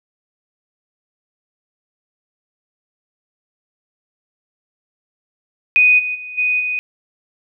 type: tone with level steps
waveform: sine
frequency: 2489 Hz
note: D#7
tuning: in tune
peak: -8 / -19 / -28 / -14 / -18 dBFS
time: 5.76-6.79 s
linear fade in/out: 0 ms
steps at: 5.98 / 6.14 / 6.37 / 6.59 s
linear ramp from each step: 20 ms
effects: none